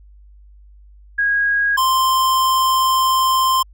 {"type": "tone pair in turn", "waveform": ["sine", "square"], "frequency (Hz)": [1644, 1045.9], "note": ["G#6", "C6"], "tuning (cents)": [-18, -1], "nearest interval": "minor sixth", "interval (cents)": 783, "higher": "first", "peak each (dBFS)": -14, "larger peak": "neither", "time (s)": [[1.18, 1.77], [1.77, 3.63]], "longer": "second", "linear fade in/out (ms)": 10, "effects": ["added 50 Hz sine -42 dBFS peak until 3.73 s"]}